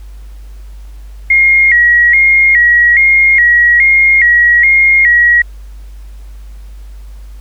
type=tone with vibrato; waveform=sine; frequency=2020 Hz; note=B6; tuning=39 cents sharp; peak=-4 dBFS; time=1.3-5.42 s; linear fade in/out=5 ms; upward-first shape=square; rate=1.2 Hz; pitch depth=97 cents each way; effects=added 50 Hz sine -27 dBFS peak until 7.4 s + pink hiss -48 dBFS RMS until 7.4 s